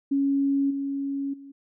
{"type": "tone with level steps", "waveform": "sine", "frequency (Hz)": 277.2, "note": "C#4", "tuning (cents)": 0, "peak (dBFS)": [-20, -26, -41], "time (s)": [0.11, 1.52], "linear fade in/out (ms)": 10, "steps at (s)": [0.7, 1.33], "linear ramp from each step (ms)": 10, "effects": []}